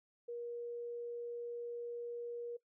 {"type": "tone", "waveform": "sine", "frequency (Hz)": 475.4, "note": "A#4", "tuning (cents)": 34, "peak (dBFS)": -40, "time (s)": [0.28, 2.57], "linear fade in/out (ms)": 10, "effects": ["noise-tail reverb RT60 0.1 s tail -19 dB re dry"]}